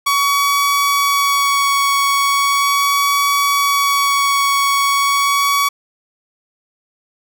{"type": "tone with vibrato", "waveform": "sawtooth", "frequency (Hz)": 1125, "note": "C#6", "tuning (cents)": 25, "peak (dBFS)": -9, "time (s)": [0.06, 5.69], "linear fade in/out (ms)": 10, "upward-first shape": "sine", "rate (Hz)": 0.38, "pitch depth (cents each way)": 11, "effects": []}